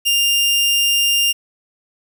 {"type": "tone", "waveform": "sawtooth", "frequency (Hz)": 2800, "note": "F7", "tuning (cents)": 4, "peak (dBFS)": -10, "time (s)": [0.05, 1.33], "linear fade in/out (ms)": 20, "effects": ["8-bit"]}